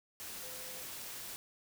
sine tone in noise, 512 Hz, C5, 38 cents flat, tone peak -54 dBFS, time 0.43-0.82 s, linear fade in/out 0 ms, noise white, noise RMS -45 dBFS, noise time 0.2-1.36 s, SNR -12 dB, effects none

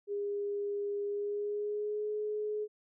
sine tone with pitch glide, 406.8 to 422.9 Hz, G#4 to G#4, -36 to +31 cents, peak -32 dBFS, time 0.07-2.68 s, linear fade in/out 50 ms, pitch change +67 cents, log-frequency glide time 1.04-2.11 s, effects none

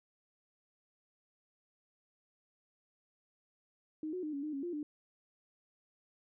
sine tone with pitch steps, 310.6 / 365.5 / 304.9 / 281 / 304.7 / 275.8 / 349.2 / 297.6 Hz, D#4 / F#4 / D#4 / C#4 / D#4 / C#4 / F4 / D4, -3 / -21 / -35 / +24 / -36 / -9 / 0 / +23 cents, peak -36 dBFS, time 4.03-4.83 s, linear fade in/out 2 ms, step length 100 ms, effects none

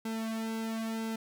sawtooth tone with flanger, 223.5 Hz, A3, 27 cents sharp, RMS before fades -35 dBFS, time 0.05-1.16 s, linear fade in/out 5 ms, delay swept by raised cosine 1.7 to 2.8 ms, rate 1 Hz, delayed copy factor -1, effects none

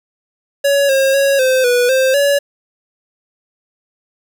square tone with pitch steps, 562 / 538 / 553 / 518 / 489.1 / 525 / 567 Hz, C#5 / C5 / C#5 / C5 / B4 / C5 / C#5, +24 / +48 / -4 / -17 / -17 / +6 / +39 cents, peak -11 dBFS, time 0.64-2.39 s, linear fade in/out 10 ms, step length 250 ms, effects 8-bit

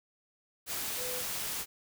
sine tone in noise, 500 Hz, B4, 21 cents sharp, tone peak -40 dBFS, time 0.96-1.24 s, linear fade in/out 50 ms, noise white, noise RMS -36 dBFS, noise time 0.66-1.66 s, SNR -7 dB, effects none

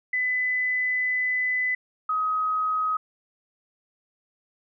sine tone pair in turn, 2005 / 1263.1 Hz, B6 / D#6, +26 / +26 cents, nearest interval minor sixth, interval 800 cents, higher first, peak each -22 dBFS, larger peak neither, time 0.13-1.75 / 2.09-2.97 s, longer first, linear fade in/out 5 ms, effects none

